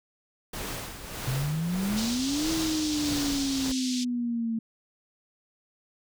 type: noise with tremolo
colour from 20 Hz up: pink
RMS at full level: -34 dBFS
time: 0.53-3.72 s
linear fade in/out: 5 ms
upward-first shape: sine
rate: 1.6 Hz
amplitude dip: 60%
type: exponential two-way sweep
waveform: sine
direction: up then down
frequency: 126 to 325 to 224.1 Hz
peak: -26 dBFS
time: 1.27-4.59 s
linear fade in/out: 5 ms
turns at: 2.51 s
type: band-pass noise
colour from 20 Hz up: white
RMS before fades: -35 dBFS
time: 1.96-4.05 s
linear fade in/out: 20 ms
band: 3200 to 6400 Hz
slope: 24 dB/octave
effects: none